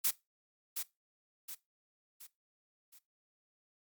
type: noise with echo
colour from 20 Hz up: blue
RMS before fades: -30 dBFS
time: 0.04-0.11 s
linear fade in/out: 10 ms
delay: 720 ms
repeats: 4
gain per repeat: -7 dB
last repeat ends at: 2.99 s
effects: noise-tail reverb RT60 0.2 s tail -19 dB re dry + Opus 48 kbps